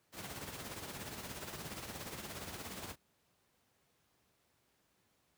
pink noise with tremolo, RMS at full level -43 dBFS, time 0.12-2.96 s, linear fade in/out 50 ms, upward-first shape sine, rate 17 Hz, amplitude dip 50%, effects pink hiss -75 dBFS RMS until 5.37 s + high-pass 80 Hz 12 dB/octave

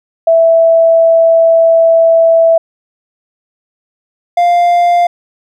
sine / triangle tone pair in turn, 659.3 / 698.5 Hz, E5 / F5, 0 / 0 cents, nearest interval minor second, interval 100 cents, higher second, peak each -4 dBFS, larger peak neither, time 0.27-2.58 / 4.37-5.07 s, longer first, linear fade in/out 5 ms, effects none

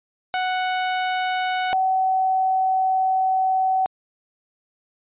sawtooth / sine tone pair in turn, 740 / 756.4 Hz, F#5 / F#5, 0 / +38 cents, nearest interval unison, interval 38 cents, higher second, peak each -17 dBFS, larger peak neither, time 0.34-1.73 / 1.73-3.86 s, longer second, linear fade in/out 0 ms, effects resampled to 8000 Hz

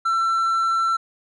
triangle tone, 1344 Hz, E6, 33 cents sharp, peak -16 dBFS, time 0.05-0.97 s, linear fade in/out 10 ms, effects resampled to 24000 Hz

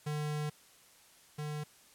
square tone pair in turn, 150 / 150 Hz, D3 / D3, +37 / +37 cents, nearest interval unison, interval 0 cents, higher neither, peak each -34 / -37 dBFS, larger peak first, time 0.06-0.5 / 1.38-1.64 s, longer first, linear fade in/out 10 ms, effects white hiss -61 dBFS RMS until 1.94 s + low-pass 12000 Hz 12 dB/octave

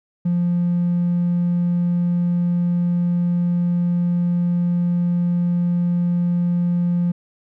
triangle tone, 174.61 Hz, F3, in tune, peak -13 dBFS, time 0.25-7.12 s, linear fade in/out 10 ms, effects tanh soft clip ceiling -12 dBFS

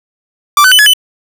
45% pulse tone with pitch steps, 1170 / 1511 / 3009 / 1697 / 3010 Hz, D6 / F#6 / F#7 / G#6 / F#7, -7 / +36 / +28 / +37 / +29 cents, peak -3 dBFS, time 0.57-0.935 s, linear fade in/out 2 ms, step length 73 ms, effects none

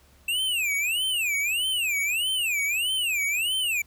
square tone with vibrato, 2637 Hz, E7, in tune, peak -24 dBFS, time 0.28-3.82 s, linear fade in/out 5 ms, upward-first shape sine, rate 1.6 Hz, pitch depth 280 cents each way, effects added 69 Hz sine -57 dBFS peak until 3.86 s + pink hiss -59 dBFS RMS until 3.86 s

